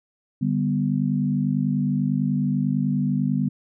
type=chord; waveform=sine; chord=G major; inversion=second; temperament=equal; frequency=146.83 / 196 / 246.9 Hz; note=D3 / G3 / B3; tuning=0 / 0 / 0 cents; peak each=-24 dBFS; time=0.41-3.49 s; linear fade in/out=10 ms; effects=none